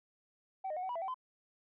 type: tone with pitch steps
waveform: sine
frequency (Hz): 765 / 615 / 729 / 755 / 975 / 666 / 766 / 1024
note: G5 / D#5 / F#5 / F#5 / B5 / E5 / G5 / C6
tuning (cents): -42 / -20 / -26 / +35 / -23 / +18 / -40 / -38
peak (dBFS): -34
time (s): 0.64-1.144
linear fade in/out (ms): 10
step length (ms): 63
effects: tanh soft clip ceiling -33 dBFS